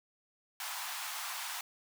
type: high-pass noise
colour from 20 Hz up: pink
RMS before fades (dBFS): -40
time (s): 0.6-1.61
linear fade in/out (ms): 2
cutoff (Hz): 770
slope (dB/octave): 48
effects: none